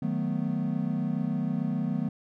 triangle chord, B dominant seventh, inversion first, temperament equal, 155.56 / 185 / 220 / 246.9 Hz, D#3 / F#3 / A3 / B3, 0 / 0 / 0 / 0 cents, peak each -30 dBFS, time 0.02-2.09 s, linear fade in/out 5 ms, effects none

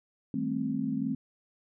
sine chord, A half-diminished seventh, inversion second, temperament just, 158.4 / 198 / 220 / 264 Hz, Eb3 / G3 / A3 / C4, +31 / +18 / 0 / +16 cents, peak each -37 / -37 / -33 / -31 dBFS, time 0.34-1.15 s, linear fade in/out 2 ms, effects none

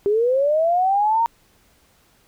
sine linear sweep, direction up, 395.2 to 937 Hz, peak -15 dBFS, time 0.06-1.26 s, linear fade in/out 0 ms, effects pink hiss -58 dBFS RMS until 2.27 s

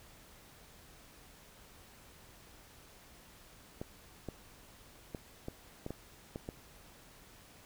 clicks, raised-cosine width 2 ms, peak -26 dBFS, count 8, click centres 3.815 / 4.287 / 5.148 / 5.484 / 5.864 / 5.906 / 6.359 / 6.489 s, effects pink hiss -58 dBFS RMS until 7.65 s

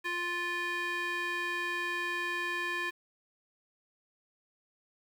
square tone with band-pass filter, 350 Hz, F4, 4 cents sharp, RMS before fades -34 dBFS, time 0.04-2.91 s, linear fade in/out 20 ms, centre 2000 Hz, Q 2.6, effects 9-bit

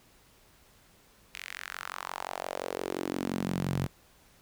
sawtooth tone with high-pass filter sweep, 45.78 Hz, F#1, 18 cents flat, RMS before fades -35 dBFS, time 1.34-3.87 s, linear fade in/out 10 ms, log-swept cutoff 2400 to 120 Hz, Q 2.7, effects pink hiss -61 dBFS RMS until 4.41 s

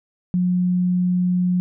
sine tone, 180 Hz, F#3, 47 cents flat, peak -16 dBFS, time 0.34-1.6 s, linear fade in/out 0 ms, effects none

